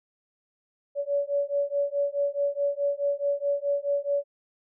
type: beating tone pair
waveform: sine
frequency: 566 / 570.7 Hz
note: C#5 / D5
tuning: +36 / -50 cents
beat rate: 4.7 Hz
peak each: -27 dBFS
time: 0.95-4.24 s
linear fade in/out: 50 ms
effects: none